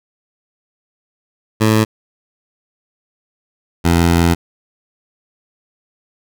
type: tone pair in turn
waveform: 15% pulse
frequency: 109.3 / 85.02 Hz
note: A2 / F2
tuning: -11 / -46 cents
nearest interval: major third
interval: 435 cents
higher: first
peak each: -4 dBFS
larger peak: neither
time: 1.6-1.85 / 3.84-4.35 s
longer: second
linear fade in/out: 20 ms
effects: none